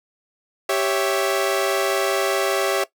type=chord; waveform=sawtooth; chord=C# diminished; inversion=second; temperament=equal; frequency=392 / 554.4 / 659.3 Hz; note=G4 / C#5 / E5; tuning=0 / 0 / 0 cents; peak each=-19 / -19 / -20 dBFS; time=0.69-2.84 s; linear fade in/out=5 ms; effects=noise-tail reverb RT60 0.1 s tail -17 dB re dry